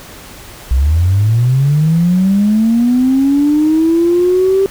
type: linear sweep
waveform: sine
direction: up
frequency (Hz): 60.8 to 392.4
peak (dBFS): -7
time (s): 0.71-4.66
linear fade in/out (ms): 0
effects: tanh soft clip ceiling -3 dBFS + pink hiss -34 dBFS RMS until 4.7 s